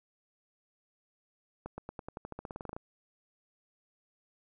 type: accelerating click train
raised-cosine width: 1 ms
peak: -26 dBFS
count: 17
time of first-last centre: 1.66-2.765 s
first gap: 120 ms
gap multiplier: 0.92
effects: none